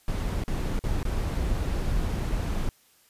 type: noise with dropouts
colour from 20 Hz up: brown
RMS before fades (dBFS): -27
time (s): 0.08-2.69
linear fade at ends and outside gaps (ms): 1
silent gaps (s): 0.438-0.479 / 0.791-0.839 / 1.03-1.052
effects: white hiss -61 dBFS RMS until 3.09 s + resampled to 32000 Hz